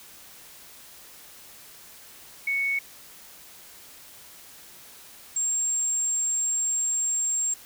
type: tone pair in turn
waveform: sine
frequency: 2217 / 7457 Hz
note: C#7 / A#8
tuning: 0 / 0 cents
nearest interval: octave + major sixth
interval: 2100 cents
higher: second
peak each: -23 dBFS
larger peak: neither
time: 2.47-2.79 / 5.36-7.54 s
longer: second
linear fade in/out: 5 ms
effects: white hiss -48 dBFS RMS until 7.65 s